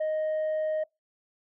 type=tone; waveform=sine; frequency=622.3 Hz; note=D#5; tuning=in tune; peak=-23 dBFS; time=0-0.84 s; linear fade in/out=10 ms; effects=noise-tail reverb RT60 0.2 s tail -26 dB re dry + tanh soft clip ceiling -25 dBFS